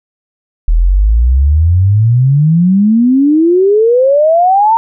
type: exponential sweep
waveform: sine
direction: up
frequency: 38.87 to 925 Hz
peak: -5 dBFS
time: 0.68-4.77 s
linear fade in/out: 0 ms
effects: none